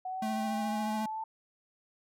sine exponential sweep, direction up, 740 to 889 Hz, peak -34 dBFS, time 0.05-1.24 s, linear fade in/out 5 ms
square tone with vibrato, 217.9 Hz, A3, 17 cents flat, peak -33 dBFS, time 0.22-1.06 s, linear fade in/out 5 ms, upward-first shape triangle, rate 14 Hz, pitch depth 24 cents each way
effects none

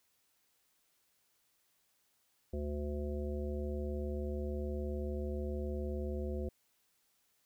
harmonic tone, 73.42 Hz, D2, in tune, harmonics 1 / 3 / 5 / 7 / 9, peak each -37 / -43 / -42 / -44 / -51 dBFS, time 2.53-6.49 s, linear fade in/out 5 ms, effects white hiss -75 dBFS RMS until 7.45 s

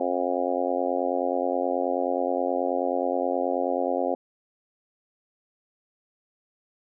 harmonic tone, 89.4 Hz, F2, 41 cents sharp, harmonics 3 / 4 / 5 / 6 / 7 / 8 / 9, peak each -31 / -32 / -33 / -28 / -31 / -30 / -34 dBFS, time 0-4.15 s, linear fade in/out 5 ms, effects none

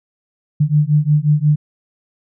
sine beating tone pair, 146.83 / 152.43 Hz, D3 / D#3, 0 / -35 cents, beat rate 5.6 Hz, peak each -14 dBFS, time 0.6-1.56 s, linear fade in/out 10 ms, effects none

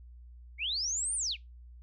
sine linear two-way sweep, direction up then down, 2078 to 9320 to 2078 Hz, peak -30 dBFS, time 0.58-1.37 s, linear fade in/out 50 ms, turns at 1.15 s, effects noise-tail reverb RT60 0.2 s tail -22 dB re dry + added 60 Hz sine -48 dBFS peak until 1.82 s

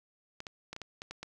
clicks, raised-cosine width 0.2 ms, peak -24 dBFS, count 8, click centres 0.404 / 0.468 / 0.73 / 0.764 / 0.817 / 1.019 / 1.11 / 1.23 s, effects none

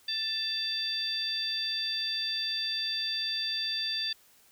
harmonic tone with a mistuned harmonic, 886 Hz, A5, 12 cents sharp, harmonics 2 / 3 / 4 / 5, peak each -41 / -41 / -33 / -32 dBFS, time 0.08-4.13 s, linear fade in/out 5 ms, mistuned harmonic 5, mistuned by +96 cents, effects white hiss -61 dBFS RMS until 4.51 s

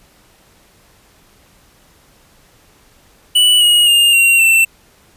square tone with pitch steps, 2960 / 2889 / 2820 / 2752 / 2686 Hz, F#7 / F#7 / F7 / F7 / E7, 0 / -42 / +16 / -26 / +32 cents, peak -8 dBFS, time 3.35-4.65 s, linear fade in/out 10 ms, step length 260 ms, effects pink hiss -50 dBFS RMS until 5.16 s + resampled to 32000 Hz

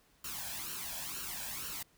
white noise with flanger, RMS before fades -41 dBFS, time 0.24-1.83 s, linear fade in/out 5 ms, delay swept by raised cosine 0.7 to 1.25 ms, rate 2.1 Hz, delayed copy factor +0.7, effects pink hiss -68 dBFS RMS until 1.97 s

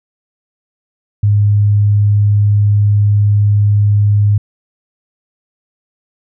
sine tone, 103.2 Hz, G#2, 10 cents flat, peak -7 dBFS, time 1.23-4.38 s, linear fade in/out 5 ms, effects none

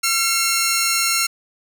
10% pulse tone pair together, 1362 / 2164 Hz, F6 / C#7, -44 / -42 cents, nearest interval minor sixth, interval 802 cents, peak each -11 dBFS, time 0.03-1.27 s, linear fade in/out 10 ms, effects none

